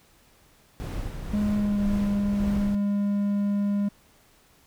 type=noise with tremolo; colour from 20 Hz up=brown; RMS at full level=-31 dBFS; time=0.8-2.75 s; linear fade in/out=0 ms; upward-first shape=sine; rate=1.9 Hz; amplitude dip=40%
type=tone with pitch glide; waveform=triangle; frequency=207.7 to 202.7 Hz; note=G#3 to G#3; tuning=0 to -42 cents; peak=-20 dBFS; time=1.33-3.89 s; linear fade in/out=10 ms; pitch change=-42 cents; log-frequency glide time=1.56-1.87 s
effects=pink hiss -59 dBFS RMS until 4.66 s